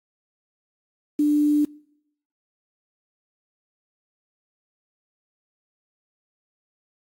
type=tone with quantisation; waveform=sine; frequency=296.2 Hz; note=D4; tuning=15 cents sharp; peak=-16 dBFS; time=1.19-1.65 s; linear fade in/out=5 ms; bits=7; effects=noise-tail reverb RT60 0.8 s tail -25 dB re dry + AAC 64 kbps